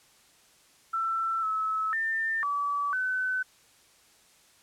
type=tone with pitch steps; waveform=sine; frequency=1337 / 1297 / 1797 / 1148 / 1513 Hz; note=E6 / E6 / A6 / D6 / F#6; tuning=+24 / -28 / +36 / -40 / +38 cents; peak=-26 dBFS; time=0.93-3.43 s; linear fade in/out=10 ms; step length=500 ms; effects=white hiss -60 dBFS RMS until 4.62 s + low-pass 10000 Hz 12 dB/octave